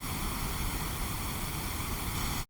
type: noise with comb filter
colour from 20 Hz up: pink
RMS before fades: -33 dBFS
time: 0-2.45 s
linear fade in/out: 50 ms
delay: 0.9 ms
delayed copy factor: +0.65
effects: Opus 32 kbps